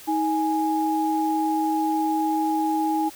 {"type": "tone pair together", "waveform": "sine", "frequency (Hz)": [316.9, 830.6], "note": ["D#4", "G#5"], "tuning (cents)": [32, 0], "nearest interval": "octave + perfect fourth", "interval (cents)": 1668, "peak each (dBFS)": -23, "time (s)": [0.07, 3.1], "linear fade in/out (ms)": 20, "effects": ["white hiss -44 dBFS RMS until 3.15 s"]}